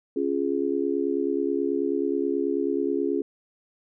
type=chord; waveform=sine; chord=Db major; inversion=none; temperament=just; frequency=277.2 / 346.5 / 415.8 Hz; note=Db4 / F4 / Ab4; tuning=0 / -14 / +2 cents; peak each=-27 dBFS; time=0.16-3.22 s; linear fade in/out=5 ms; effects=none